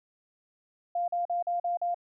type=tone bursts; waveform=sine; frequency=698.5 Hz; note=F5; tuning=in tune; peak=-26 dBFS; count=6; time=0.95-1.945 s; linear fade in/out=5 ms; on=130 ms; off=43 ms; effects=none